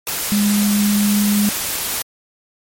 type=tone in noise; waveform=sine; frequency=205.7 Hz; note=G#3; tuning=16 cents flat; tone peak=-13 dBFS; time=0.32-1.49 s; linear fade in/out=0 ms; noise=white; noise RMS=-22 dBFS; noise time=0.07-2.02 s; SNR=+6 dB; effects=MP3 64 kbps